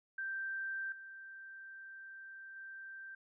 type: tone with level steps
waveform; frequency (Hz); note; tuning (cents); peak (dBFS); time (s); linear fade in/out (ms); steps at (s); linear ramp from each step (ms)
sine; 1568; G6; 0; -37 / -48 / -46; 0.18-3.15; 5; 0.92 / 2.56; 2
effects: none